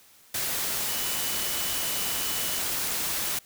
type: tone in noise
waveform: sine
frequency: 2969 Hz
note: F#7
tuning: 5 cents sharp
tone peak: -38 dBFS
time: 0.88-2.6 s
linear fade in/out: 5 ms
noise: white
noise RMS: -29 dBFS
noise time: 0.34-3.39 s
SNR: -12 dB
effects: white hiss -56 dBFS RMS until 3.45 s